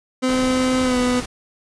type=tone with pitch glide; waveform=30% pulse; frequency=257.1 to 248.6 Hz; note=C4 to B3; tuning=-30 to +12 cents; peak=-14 dBFS; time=0.22-1.21 s; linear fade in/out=20 ms; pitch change=-58 cents; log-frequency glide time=0.83-0.97 s
type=noise; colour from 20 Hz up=pink; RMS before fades=-30 dBFS; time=0.28-1.26 s; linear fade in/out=10 ms
effects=resampled to 22050 Hz